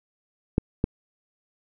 clicks, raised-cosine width 3 ms, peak -6 / -8 dBFS, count 2, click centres 0.581 / 0.841 s, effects none

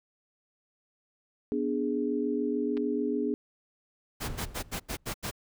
sine chord, G# diminished, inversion first, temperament equal, 246.9 / 293.7 / 415.3 Hz, B3 / D4 / G#4, 0 / 0 / 0 cents, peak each -31 dBFS, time 1.52-3.34 s, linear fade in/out 0 ms
clicks, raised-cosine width 0.3 ms, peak -29 dBFS, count 2, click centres 2.77 / 2.775 s
pink noise bursts, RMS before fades -34 dBFS, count 7, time 4.2-5.313 s, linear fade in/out 20 ms, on 87 ms, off 84 ms
brown noise with exponential decay, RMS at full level -32 dBFS, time 4.26-5.14 s, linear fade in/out 0 ms, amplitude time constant 190 ms
effects none

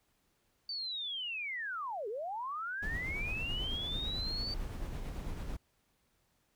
sine linear two-way sweep, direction down then up, 4617 to 390.9 to 4617 Hz, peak -36 dBFS, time 0.69-4.54 s, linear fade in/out 2 ms, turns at 2.08 s
brown noise with tremolo, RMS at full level -38 dBFS, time 2.82-5.57 s, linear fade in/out 10 ms, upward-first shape sine, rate 9 Hz, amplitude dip 30%
effects pink hiss -75 dBFS RMS until 6.55 s

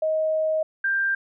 sine tone pair in turn, 629 / 1585 Hz, D#5 / G6, +19 / +19 cents, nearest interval octave + major third, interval 1600 cents, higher second, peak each -20 dBFS, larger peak neither, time 0.02-0.63 / 0.84-1.15 s, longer first, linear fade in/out 5 ms, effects none

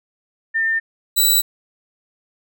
sine / 10% pulse tone pair in turn, 1803 / 3948 Hz, A6 / B7, +42 / -1 cents, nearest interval octave + major second, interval 1357 cents, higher second, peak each -16 / -5 dBFS, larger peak second, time 0.54-0.8 / 1.16-1.42 s, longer neither, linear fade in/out 20 ms, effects none

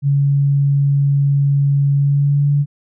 sine tone with pitch glide, 140.7 to 143.66 Hz, C#3 to D3, +26 to -38 cents, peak -11 dBFS, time 0.02-2.66 s, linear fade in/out 50 ms, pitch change +36 cents, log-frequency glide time 1.94-2.52 s, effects none

